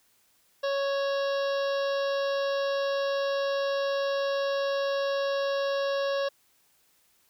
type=harmonic tone; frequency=554.4 Hz; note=C#5; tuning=in tune; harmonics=1 / 2 / 3 / 5 / 6 / 7 / 8 / 9 / 10; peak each=-26 / -36 / -37 / -43 / -45 / -42 / -47 / -49 / -45 dBFS; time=0.63-6.29 s; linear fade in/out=10 ms; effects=white hiss -66 dBFS RMS until 7.29 s